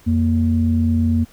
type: tone pair together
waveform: sine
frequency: 87.31 / 233.1 Hz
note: F2 / A#3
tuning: 0 / 0 cents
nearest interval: octave + perfect fourth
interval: 1700 cents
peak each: -16 dBFS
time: 0.06-1.25 s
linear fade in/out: 20 ms
effects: tanh soft clip ceiling -6 dBFS + pink hiss -50 dBFS RMS until 1.32 s